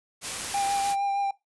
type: noise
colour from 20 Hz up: white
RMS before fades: -32 dBFS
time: 0.21-0.96 s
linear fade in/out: 50 ms
type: tone with vibrato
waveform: triangle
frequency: 797 Hz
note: G5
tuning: 28 cents sharp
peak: -22 dBFS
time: 0.54-1.31 s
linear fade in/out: 5 ms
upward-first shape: triangle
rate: 6.5 Hz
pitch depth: 19 cents each way
effects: noise-tail reverb RT60 0.2 s tail -20 dB re dry + resampled to 24000 Hz